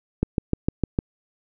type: click train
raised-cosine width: 3 ms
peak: -7 dBFS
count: 6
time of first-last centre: 0.23-0.989 s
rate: 6.59 Hz
effects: none